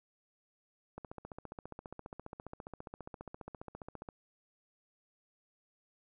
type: click train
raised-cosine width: 1 ms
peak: -30 dBFS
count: 47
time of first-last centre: 0.98-4.088 s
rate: 14.8 Hz
effects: none